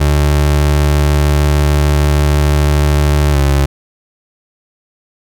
30% pulse tone with pitch glide, 73.42 to 70.06 Hz, D2 to C#2, 0 to +19 cents, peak -6 dBFS, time 0-3.66 s, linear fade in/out 10 ms, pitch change -81 cents, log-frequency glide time 3.31-3.37 s, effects none

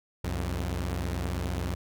sawtooth tone pair together, 64.48 / 89.1 Hz, C2 / F2, -25 / +35 cents, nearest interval tritone, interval 560 cents, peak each -28 dBFS, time 0.24-1.75 s, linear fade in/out 5 ms, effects none

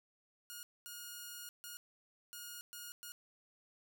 5% pulse tone bursts at uneven times, 1433 Hz, F6, 44 cents sharp, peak -35 dBFS, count 6, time 0.5-0.63 / 0.86-1.49 / 1.64-1.77 / 2.33-2.61 / 2.73-2.92 / 3.03-3.12 s, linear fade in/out 0 ms, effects none

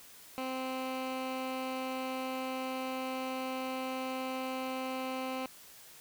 15% pulse tone with low-pass filter, 260.2 Hz, C4, 9 cents flat, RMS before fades -37 dBFS, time 0.38-5.46 s, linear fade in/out 0 ms, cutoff 3200 Hz, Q 1.2, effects white hiss -54 dBFS RMS until 6 s

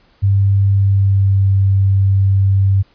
sine tone with pitch glide, 98.8 to 97.44 Hz, G2 to G2, +14 to -10 cents, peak -9 dBFS, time 0.22-2.83 s, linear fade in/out 20 ms, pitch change -24 cents, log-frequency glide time 0.7-1.49 s, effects pink hiss -54 dBFS RMS until 2.94 s + resampled to 11025 Hz

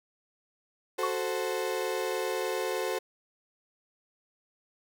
35% pulse chord, F# diminished, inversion none, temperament equal, 370 / 440 / 523.3 Hz, F#4 / A4 / C5, 0 / 0 / 0 cents, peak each -32 dBFS, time 0.98-2.99 s, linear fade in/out 10 ms
sine tone with exponential decay, 1108.7 Hz, C#6, in tune, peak -24 dBFS, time 1.03-1.2 s, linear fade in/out 5 ms, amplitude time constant 35 ms
effects none

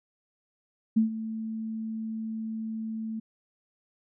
sine tone with ADSR envelope, 221.5 Hz, A3, 12 cents sharp, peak -17 dBFS, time 0.96-3.2 s, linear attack 13 ms, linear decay 120 ms, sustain -14 dB, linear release 10 ms, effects none

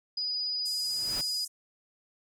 sine tone, 4942 Hz, D#8, 13 cents flat, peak -29 dBFS, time 0.17-1.45 s, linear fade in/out 5 ms
pink noise with exponential growth, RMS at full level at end -37 dBFS, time 0.65-1.21 s, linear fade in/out 1 ms, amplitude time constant 120 ms
pink band-pass noise, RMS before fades -42 dBFS, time 0.65-1.48 s, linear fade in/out 10 ms, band 6200 to 12000 Hz, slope 48 dB/octave
effects none

